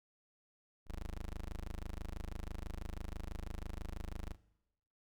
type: tone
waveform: 20% pulse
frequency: 26.1 Hz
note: G#0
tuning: 10 cents sharp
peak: -36 dBFS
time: 0.86-4.36 s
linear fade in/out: 50 ms
effects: noise-tail reverb RT60 0.9 s tail -19 dB re dry